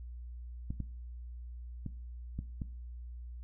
clicks, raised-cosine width 5 ms, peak -25 dBFS, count 5, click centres 0.705 / 0.803 / 1.863 / 2.39 / 2.618 s, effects noise-tail reverb RT60 0.4 s tail -17 dB re dry + added 60 Hz sine -42 dBFS peak until 3.43 s

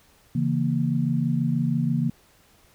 sine chord, A# diminished, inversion first, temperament equal, 138.59 / 164.81 / 233.1 Hz, C#3 / E3 / A#3, 0 / 0 / 0 cents, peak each -25 dBFS, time 0.35-2.1 s, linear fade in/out 5 ms, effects pink hiss -58 dBFS RMS until 2.74 s

